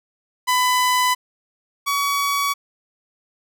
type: tone pair in turn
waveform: sawtooth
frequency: 1001 / 1130.9 Hz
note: B5 / C#6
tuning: +23 / +34 cents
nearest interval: major second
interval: 211 cents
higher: second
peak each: -12 / -15 dBFS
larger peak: first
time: 0.47-1.15 / 1.86-2.54 s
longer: neither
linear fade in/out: 20 ms
effects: none